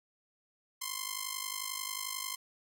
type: ring-modulated tone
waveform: 5% pulse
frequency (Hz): 1046.5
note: C6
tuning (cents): 0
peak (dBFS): -21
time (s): 0.81-2.36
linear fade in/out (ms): 10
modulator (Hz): 25.6
effects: none